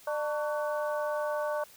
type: harmonic tone with a mistuned harmonic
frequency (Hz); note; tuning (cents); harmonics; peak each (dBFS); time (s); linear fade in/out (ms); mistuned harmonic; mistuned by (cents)
299.1; D4; +32; 2 / 3 / 4 / 5; -30 / -37 / -38 / -40; 0.07-1.64; 5; 4; -97
effects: white hiss -55 dBFS RMS until 1.76 s